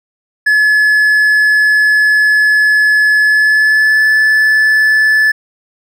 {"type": "tone with pitch glide", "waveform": "triangle", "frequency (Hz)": [1711, 1735.9], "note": ["A6", "A6"], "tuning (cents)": [-49, -24], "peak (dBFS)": -5, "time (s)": [0.46, 5.32], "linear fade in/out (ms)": 10, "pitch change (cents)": 25, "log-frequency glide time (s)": [3.21, 4.05], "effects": []}